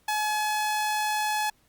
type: tone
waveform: sawtooth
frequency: 850 Hz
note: G#5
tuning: 40 cents sharp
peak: -21 dBFS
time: 0.08-1.5 s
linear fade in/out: 5 ms
effects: pink hiss -65 dBFS RMS until 1.68 s + Opus 48 kbps